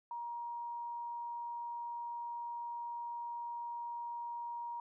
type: tone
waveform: sine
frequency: 946 Hz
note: A#5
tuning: 25 cents sharp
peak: -39 dBFS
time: 0.11-4.8 s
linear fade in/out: 2 ms
effects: none